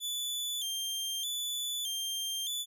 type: tone with vibrato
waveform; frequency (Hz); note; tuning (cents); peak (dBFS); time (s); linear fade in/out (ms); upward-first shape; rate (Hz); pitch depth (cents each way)
sawtooth; 3322; G#7; 0; -30; 0-2.66; 50; square; 0.81; 76
effects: none